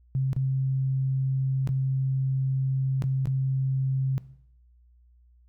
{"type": "tone with dropouts", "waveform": "sine", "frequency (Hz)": 133.1, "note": "C3", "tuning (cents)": 30, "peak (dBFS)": -22, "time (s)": [0.15, 4.18], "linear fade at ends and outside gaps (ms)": 0, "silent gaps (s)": [[0.331, 0.364], [1.674, 1.69], [3.022, 3.039], [3.256, 3.272]], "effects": ["noise-tail reverb RT60 0.7 s tail -18 dB re dry", "added 60 Hz sine -55 dBFS peak until 5.48 s"]}